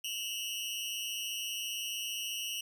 sawtooth tone with amplitude modulation, 2869 Hz, F7, 46 cents sharp, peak -28 dBFS, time 0.04-2.61 s, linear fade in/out 5 ms, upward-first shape sine, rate 215 Hz, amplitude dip 95%, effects none

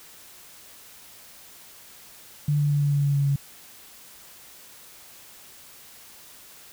sine tone with pitch steps, 146.83 / 145.82 / 144.81 / 143.81 / 142.81 / 141.83 / 140.85 / 139.88 Hz, D3 / D3 / D3 / D3 / D3 / C#3 / C#3 / C#3, 0 / -12 / -24 / -36 / -48 / +40 / +28 / +16 cents, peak -19 dBFS, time 2.48-3.36 s, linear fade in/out 5 ms, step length 110 ms, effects white hiss -48 dBFS RMS until 6.72 s

